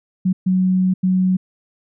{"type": "tone bursts at uneven times", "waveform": "sine", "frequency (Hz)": 185.5, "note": "F#3", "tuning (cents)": 5, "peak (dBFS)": -13, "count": 3, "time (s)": [[0.25, 0.33], [0.46, 0.94], [1.03, 1.37]], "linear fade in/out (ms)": 10, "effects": []}